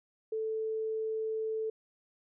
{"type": "tone", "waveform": "sine", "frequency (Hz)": 440, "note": "A4", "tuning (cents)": 0, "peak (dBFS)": -31, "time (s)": [0.32, 1.7], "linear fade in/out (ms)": 5, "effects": []}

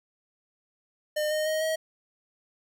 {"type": "tone with pitch steps", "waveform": "square", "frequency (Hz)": [606, 615.9, 625.9, 636.1], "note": ["D#5", "D#5", "D#5", "D#5"], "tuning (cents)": [-46, -18, 10, 38], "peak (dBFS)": -26, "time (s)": [1.16, 1.76], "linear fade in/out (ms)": 10, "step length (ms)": 150, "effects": []}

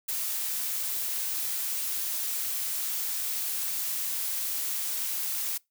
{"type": "noise", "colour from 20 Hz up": "blue", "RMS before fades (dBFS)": -31, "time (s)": [0.08, 5.58], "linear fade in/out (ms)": 10, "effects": ["noise-tail reverb RT60 0.2 s tail -24 dB re dry"]}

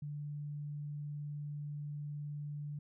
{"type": "tone", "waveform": "sine", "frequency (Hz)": 146.83, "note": "D3", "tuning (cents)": 0, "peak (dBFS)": -39, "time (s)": [0.02, 2.79], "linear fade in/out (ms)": 5, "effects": []}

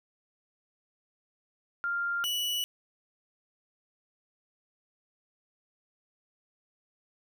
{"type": "tone pair in turn", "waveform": ["sine", "40% pulse"], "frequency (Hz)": [1396, 2948], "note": ["F6", "F#7"], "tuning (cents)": [-1, -7], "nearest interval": "octave + minor second", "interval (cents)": 1294, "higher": "second", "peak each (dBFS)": -28, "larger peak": "neither", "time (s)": [[1.84, 2.24], [2.24, 2.64]], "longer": "neither", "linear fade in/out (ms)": 0, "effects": []}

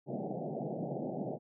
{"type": "band-pass noise", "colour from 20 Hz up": "pink", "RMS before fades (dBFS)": -38, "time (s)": [0.06, 1.39], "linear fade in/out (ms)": 50, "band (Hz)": [130, 790], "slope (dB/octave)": 96, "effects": []}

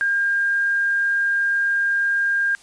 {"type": "tone", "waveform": "sine", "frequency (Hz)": 1607, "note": "G6", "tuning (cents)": 43, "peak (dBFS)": -17, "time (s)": [0.01, 2.55], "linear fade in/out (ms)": 0, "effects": ["white hiss -49 dBFS RMS until 2.62 s", "resampled to 22050 Hz"]}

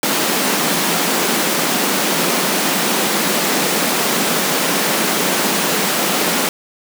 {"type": "high-pass noise", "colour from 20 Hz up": "pink", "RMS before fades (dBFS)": -17, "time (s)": [0.03, 6.49], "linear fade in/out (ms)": 2, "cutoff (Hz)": 170, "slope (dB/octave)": 48, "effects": []}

